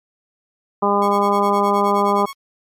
harmonic tone, 202.2 Hz, G#3, 46 cents flat, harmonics 1 / 2 / 3 / 4 / 5 / 6, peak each -22 / -20 / -23 / -21 / -19 / -22 dBFS, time 0.82-2.26 s, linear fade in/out 10 ms
sawtooth tone with tremolo, 1102 Hz, C#6, 11 cents flat, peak -24 dBFS, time 1.02-2.33 s, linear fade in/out 0 ms, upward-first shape sine, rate 9.6 Hz, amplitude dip 95%
effects MP3 64 kbps

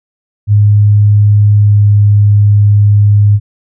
sine tone with pitch glide, 103.8 to 103.14 Hz, G#2 to G#2, 0 to -11 cents, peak -3 dBFS, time 0.47-3.4 s, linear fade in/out 50 ms, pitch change -11 cents, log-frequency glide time 1.55-1.85 s, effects none

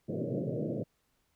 pink band-pass noise, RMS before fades -34 dBFS, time 0.08-0.84 s, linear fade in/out 20 ms, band 110 to 620 Hz, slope 96 dB/octave, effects pink hiss -75 dBFS RMS until 1.35 s

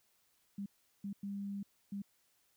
sine tone bursts at uneven times, 200 Hz, G3, 35 cents sharp, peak -38 dBFS, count 4, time 0.58-0.66 / 1.04-1.13 / 1.23-1.63 / 1.92-2.02 s, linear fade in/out 5 ms, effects white hiss -74 dBFS RMS until 2.56 s

